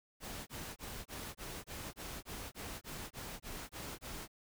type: noise bursts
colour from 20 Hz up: pink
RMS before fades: -45 dBFS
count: 14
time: 0.2-4.279 s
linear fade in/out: 50 ms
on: 270 ms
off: 23 ms
effects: none